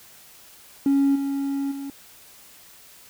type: tone with level steps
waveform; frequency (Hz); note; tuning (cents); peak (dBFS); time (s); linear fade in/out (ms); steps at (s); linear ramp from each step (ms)
triangle; 277.2; C#4; 0; -13 / -21 / -28; 0.86-1.9; 2; 1.15 / 1.71; 10
effects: tanh soft clip ceiling -12 dBFS + white hiss -49 dBFS RMS until 3.09 s